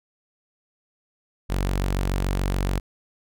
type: tone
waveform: sawtooth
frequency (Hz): 47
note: F#1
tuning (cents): +28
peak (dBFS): -18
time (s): 1.49-2.8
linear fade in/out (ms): 20
effects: none